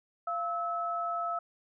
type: tone pair together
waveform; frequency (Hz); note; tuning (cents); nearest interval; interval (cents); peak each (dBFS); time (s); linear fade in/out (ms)
sine; 689 / 1300; F5 / E6; -24 / -24; major seventh; 1100; -34 / -32; 0.27-1.39; 5
effects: none